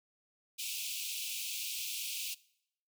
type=high-pass noise; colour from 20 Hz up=pink; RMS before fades=-39 dBFS; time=0.58-2.35 s; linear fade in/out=20 ms; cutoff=2400 Hz; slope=96 dB/octave; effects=noise-tail reverb RT60 0.7 s tail -21 dB re dry